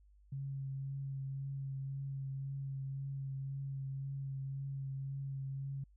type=tone with vibrato; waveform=sine; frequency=136.5 Hz; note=C#3; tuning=26 cents flat; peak=-38 dBFS; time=0.32-5.84 s; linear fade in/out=5 ms; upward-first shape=triangle; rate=1.9 Hz; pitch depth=19 cents each way; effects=added 50 Hz sine -61 dBFS peak until 5.96 s